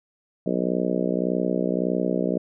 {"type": "harmonic tone", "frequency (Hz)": 61.74, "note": "B1", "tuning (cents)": 0, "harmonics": [3, 4, 5, 6, 7, 8, 9, 10], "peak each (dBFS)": [-27, -28, -29, -30, -30, -31, -32, -32], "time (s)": [0.46, 2.38], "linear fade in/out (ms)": 5, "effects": []}